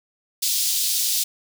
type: high-pass noise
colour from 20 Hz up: pink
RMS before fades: -22 dBFS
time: 0.42-1.24 s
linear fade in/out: 10 ms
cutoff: 3800 Hz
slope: 24 dB/octave
effects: none